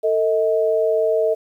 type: tone pair together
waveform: sine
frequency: 448.3 / 634 Hz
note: A4 / D#5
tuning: +32 / +32 cents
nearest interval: tritone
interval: 600 cents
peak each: -18 dBFS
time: 0.03-1.35 s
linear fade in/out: 20 ms
effects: 9-bit